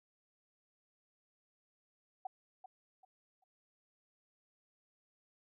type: tone with echo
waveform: sine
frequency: 755 Hz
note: F#5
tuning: 35 cents sharp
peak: -37 dBFS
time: 2.25-2.27 s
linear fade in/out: 5 ms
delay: 390 ms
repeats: 3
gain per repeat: -11 dB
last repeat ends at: 3.44 s
effects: none